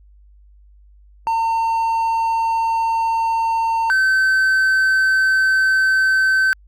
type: tone pair in turn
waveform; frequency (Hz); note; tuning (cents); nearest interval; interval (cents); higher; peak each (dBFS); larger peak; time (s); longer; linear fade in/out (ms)
triangle; 908 / 1538.7; A#5 / G6; -46 / -33; major sixth; 913; second; -14 / -11; second; 1.27-3.9 / 3.9-6.53; neither; 0
effects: added 50 Hz sine -45 dBFS peak until 6.67 s + Opus 48 kbps